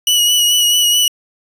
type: tone with vibrato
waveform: sawtooth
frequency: 2929 Hz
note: F#7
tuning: 18 cents flat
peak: -7 dBFS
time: 0.07-1.08 s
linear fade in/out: 2 ms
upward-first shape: sine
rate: 4.6 Hz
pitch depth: 26 cents each way
effects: resampled to 32000 Hz